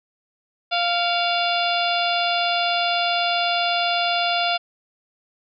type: harmonic tone with a mistuned harmonic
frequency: 696 Hz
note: F5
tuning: 6 cents flat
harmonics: 1 / 2 / 3 / 4 / 5 / 6 / 7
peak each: -22 / -27 / -31 / -26 / -27 / -32 / -31 dBFS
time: 0.71-4.58 s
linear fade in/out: 20 ms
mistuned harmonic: 3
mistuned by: +140 cents
effects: none